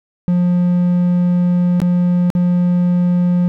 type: tone with dropouts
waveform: triangle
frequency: 177.2 Hz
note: F3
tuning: 25 cents sharp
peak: -9 dBFS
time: 0.28-3.48 s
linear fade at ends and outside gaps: 0 ms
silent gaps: 1.802-1.817 / 2.302-2.351 s
effects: none